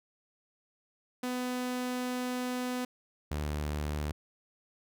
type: tone pair in turn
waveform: sawtooth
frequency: 250 / 74.54 Hz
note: B3 / D2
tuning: +21 / +26 cents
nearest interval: octave + major sixth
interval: 2095 cents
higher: first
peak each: -28 / -28 dBFS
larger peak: neither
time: 1.23-2.85 / 3.31-4.12 s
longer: first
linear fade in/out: 5 ms
effects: none